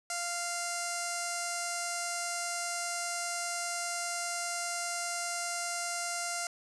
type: tone with notch filter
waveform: 5% pulse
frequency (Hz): 695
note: F5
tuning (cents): -9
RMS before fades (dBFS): -35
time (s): 0.1-6.47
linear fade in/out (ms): 2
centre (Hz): 3300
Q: 0.96
effects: resampled to 24000 Hz + 9-bit